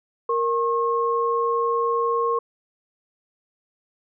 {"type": "tone pair together", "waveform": "sine", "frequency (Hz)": [466.2, 1081], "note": ["A#4", "C#6"], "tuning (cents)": [0, -44], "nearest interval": "octave + minor third", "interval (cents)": 1456, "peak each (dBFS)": -22, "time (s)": [0.29, 2.39], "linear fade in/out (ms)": 5, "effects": []}